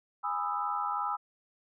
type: chord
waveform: sine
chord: E major seventh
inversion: first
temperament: just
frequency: 824.1 / 988.9 / 1236.1 / 1318.5 Hz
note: G#5 / B5 / D#6 / E6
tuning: -14 / +2 / -12 / 0 cents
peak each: -35 / -36 / -36 / -34 dBFS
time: 0.23-1.17 s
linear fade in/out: 20 ms
effects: none